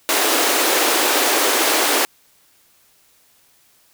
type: high-pass noise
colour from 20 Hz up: pink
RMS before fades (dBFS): -17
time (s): 0.09-2.05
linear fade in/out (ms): 0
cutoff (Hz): 290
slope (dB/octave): 48
effects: white hiss -56 dBFS RMS until 3.93 s